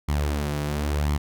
sawtooth tone with flanger, 73.42 Hz, D2, in tune, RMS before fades -25 dBFS, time 0.08-1.18 s, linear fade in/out 10 ms, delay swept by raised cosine 0.92 to 6.22 ms, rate 0.96 Hz, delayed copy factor +0.55, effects none

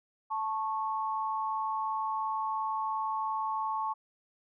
sine tone pair together, 877.1 / 1100 Hz, A5 / C#6, -6 / -14 cents, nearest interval major third, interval 392 cents, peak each -32 / -33 dBFS, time 0.3-3.94 s, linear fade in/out 20 ms, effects none

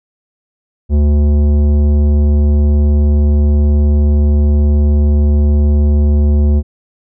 sine tone with tanh clipping, 73.42 Hz, D2, in tune, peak -9 dBFS, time 0.89-6.63 s, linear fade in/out 50 ms, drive 13 dB, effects none

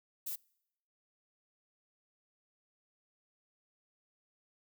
violet noise, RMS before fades -39 dBFS, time 0.26-0.36 s, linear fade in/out 10 ms, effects noise-tail reverb RT60 0.8 s tail -26 dB re dry

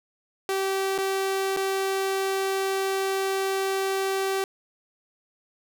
sawtooth tone with dropouts, 386.6 Hz, G4, 24 cents flat, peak -20 dBFS, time 0.49-4.44 s, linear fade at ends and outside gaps 1 ms, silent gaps 0.979-0.985 / 1.565-1.571 s, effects none

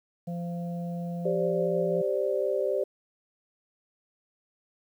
harmonic tone, 172.5 Hz, F3, 21 cents flat, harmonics 1 / 3 / 4, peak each -31 / -41 / -43 dBFS, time 0.27-2.02 s, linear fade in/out 10 ms
sine chord, G suspended fourth, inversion none, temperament equal, 392 / 523.3 / 587.3 Hz, G4 / C5 / D5, 0 / 0 / 0 cents, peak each -29 dBFS, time 1.25-2.84 s, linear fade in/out 5 ms
effects 10-bit

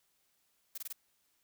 blue noise bursts, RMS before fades -41 dBFS, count 4, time 0.75-0.928 s, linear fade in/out 5 ms, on 28 ms, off 22 ms, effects white hiss -75 dBFS RMS until 1.43 s

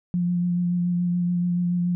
sine tone with vibrato, 176 Hz, F3, 14 cents sharp, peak -20 dBFS, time 0.14-1.95 s, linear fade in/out 0 ms, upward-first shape sine, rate 7 Hz, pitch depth 17 cents each way, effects none

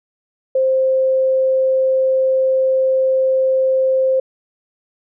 sine tone, 525 Hz, C5, 6 cents sharp, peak -12 dBFS, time 0.55-4.2 s, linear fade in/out 5 ms, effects none

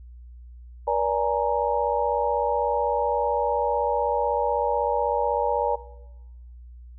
sine tone cluster, 481.8 / 578 / 836 / 932 Hz, B4 / D5 / G#5 / A#5, -43 / -28 / +11 / -1 cents, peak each -26 dBFS, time 0.87-5.76 s, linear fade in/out 10 ms, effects noise-tail reverb RT60 1.0 s tail -18 dB re dry + added 60 Hz sine -41 dBFS peak until 6.98 s

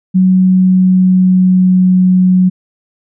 sine tone with pitch glide, 185.9 to 183.98 Hz, F#3 to F#3, +8 to -10 cents, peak -5 dBFS, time 0.14-2.5 s, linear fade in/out 20 ms, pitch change -18 cents, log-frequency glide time 0.34-1.94 s, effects none

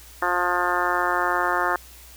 harmonic tone, 177.6 Hz, F3, 29 cents sharp, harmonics 2 / 3 / 4 / 5 / 6 / 7 / 8 / 9 / 10, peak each -30 / -32 / -28 / -28 / -27 / -27 / -28 / -31 / -30 dBFS, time 0.22-1.76 s, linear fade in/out 2 ms, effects added 60 Hz sine -47 dBFS peak until 2.16 s + white hiss -47 dBFS RMS until 2.16 s

